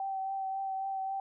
sine tone with vibrato, 773 Hz, G5, 24 cents flat, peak -32 dBFS, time 0-1.2 s, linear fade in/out 2 ms, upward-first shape triangle, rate 3.7 Hz, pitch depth 20 cents each way, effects none

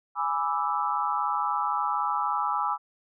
sine chord, E dominant seventh, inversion first, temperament equal, 830.6 / 987.8 / 1174.7 / 1318.5 Hz, G#5 / B5 / D6 / E6, 0 / 0 / 0 / 0 cents, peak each -30 dBFS, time 0.15-2.78 s, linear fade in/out 50 ms, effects none

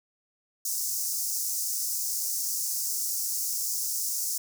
pink high-pass noise, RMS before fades -30 dBFS, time 0.65-4.38 s, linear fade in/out 5 ms, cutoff 5300 Hz, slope 48 dB/octave, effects none

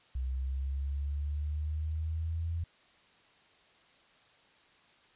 sine linear sweep, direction up, 63.4 to 84.4 Hz, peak -31 dBFS, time 0.15-2.64 s, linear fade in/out 5 ms, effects white hiss -63 dBFS RMS until 5.15 s + resampled to 8000 Hz

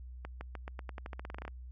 accelerating click train, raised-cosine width 0.5 ms, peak -27 dBFS, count 17, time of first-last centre 0.25-1.479 s, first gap 160 ms, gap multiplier 0.89, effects added 62 Hz sine -44 dBFS peak until 1.71 s

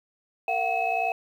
sine tone cluster, 458.4 / 692 / 753 / 2579 Hz, A#4 / F5 / F#5 / E7, -29 / -16 / +30 / -39 cents, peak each -35 / -27 / -26 / -29 dBFS, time 0.48-1.12 s, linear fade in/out 2 ms, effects tanh soft clip ceiling -14 dBFS + 9-bit

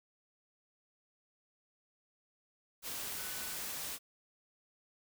sine tone in noise, 1492 Hz, F#6, 14 cents sharp, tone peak -52 dBFS, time 3.14-3.59 s, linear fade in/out 50 ms, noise white, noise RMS -41 dBFS, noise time 2.82-3.99 s, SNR -14 dB, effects none

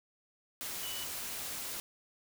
sine tone in noise, 2960 Hz, F#7, in tune, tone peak -42 dBFS, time 0.83-1.04 s, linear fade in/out 0 ms, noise white, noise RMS -40 dBFS, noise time 0.61-1.8 s, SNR -5 dB, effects none

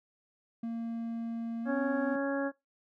triangle tone with pitch glide, 230.2 to 254 Hz, A#3 to B3, -22 to +49 cents, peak -31 dBFS, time 0.63-2.16 s, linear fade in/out 5 ms, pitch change +171 cents, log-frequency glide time 1.63-1.74 s
harmonic tone, 277.2 Hz, C#4, in tune, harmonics 1 / 2 / 3 / 4 / 5 / 6, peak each -32 / -33 / -42 / -44 / -43 / -39 dBFS, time 1.65-2.52 s, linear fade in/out 50 ms
effects noise-tail reverb RT60 0.2 s tail -20 dB re dry

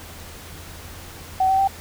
sine tone with pitch steps, 757 / 768.5 / 780.1 Hz, F#5 / G5 / G5, +39 / -35 / -9 cents, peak -15 dBFS, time 1.4-1.676 s, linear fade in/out 5 ms, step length 92 ms, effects added 83 Hz sine -41 dBFS peak until 1.8 s + pink hiss -40 dBFS RMS until 1.8 s

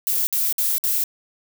violet noise bursts, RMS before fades -21 dBFS, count 4, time 0.07-1.038 s, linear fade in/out 0 ms, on 200 ms, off 56 ms, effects none

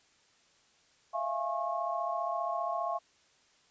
sine tone cluster, 655 / 690 / 832 / 1088 Hz, E5 / F5 / G#5 / C#6, -11 / -21 / +3 / -33 cents, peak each -38 / -34 / -40 / -35 dBFS, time 1.13-2.99 s, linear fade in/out 20 ms, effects white hiss -66 dBFS RMS until 3.7 s + resampled to 16000 Hz

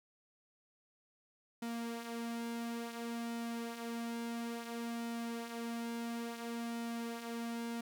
sawtooth tone with flanger, 233.1 Hz, A#3, in tune, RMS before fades -41 dBFS, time 1.62-7.81 s, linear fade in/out 5 ms, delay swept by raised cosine 1.8 to 7 ms, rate 0.58 Hz, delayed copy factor -0.5, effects none

